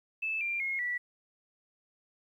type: tone with pitch steps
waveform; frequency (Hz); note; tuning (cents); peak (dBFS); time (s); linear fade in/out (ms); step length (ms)
sine; 2624 / 2379 / 2156 / 1954.5; E7 / D7 / C#7 / B6; -9 / +22 / -49 / -19; -30; 0.22-0.98; 10; 190
effects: 11-bit